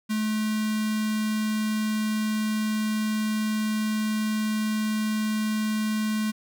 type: tone with notch filter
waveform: square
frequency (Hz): 215.6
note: A3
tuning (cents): -35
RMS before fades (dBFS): -26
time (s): 0.09-6.32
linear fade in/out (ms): 20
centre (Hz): 600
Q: 0.8
effects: none